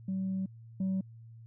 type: tone pair in turn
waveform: sine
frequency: 190 / 190 Hz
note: F#3 / F#3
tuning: +46 / +46 cents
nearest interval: unison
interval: 0 cents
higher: neither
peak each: -29 / -26 dBFS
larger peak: second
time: 0.08-0.46 / 0.8-1.01 s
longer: first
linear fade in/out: 5 ms
effects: tanh soft clip ceiling -27 dBFS + added 114 Hz sine -48 dBFS peak until 1.46 s